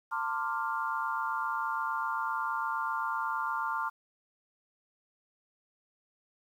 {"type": "chord", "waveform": "sine", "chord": "D minor seventh", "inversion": "second", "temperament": "equal with one note detuned", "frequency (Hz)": [899.5, 1046.5, 1174.7, 1396.9], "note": ["A5", "C6", "D6", "F6"], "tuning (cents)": [38, 0, 0, 0], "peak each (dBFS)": [-35, -36, -36, -35], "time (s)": [0.11, 3.9], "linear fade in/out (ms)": 20, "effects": ["10-bit"]}